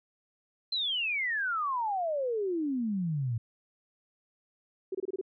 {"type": "exponential sweep", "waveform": "sine", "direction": "down", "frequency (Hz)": [4160, 110], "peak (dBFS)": -28, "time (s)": [0.72, 3.38], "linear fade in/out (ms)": 5}
{"type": "tone bursts", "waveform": "sine", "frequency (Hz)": 379.9, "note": "F#4", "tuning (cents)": 46, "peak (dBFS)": -30, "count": 6, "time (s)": [4.92, 5.213], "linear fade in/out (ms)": 5, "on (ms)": 28, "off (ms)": 25}
{"effects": []}